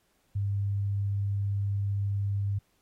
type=tone; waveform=sine; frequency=100 Hz; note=G2; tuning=35 cents sharp; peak=-26 dBFS; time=0.35-2.59 s; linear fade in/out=10 ms; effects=pink hiss -71 dBFS RMS until 2.81 s + AAC 48 kbps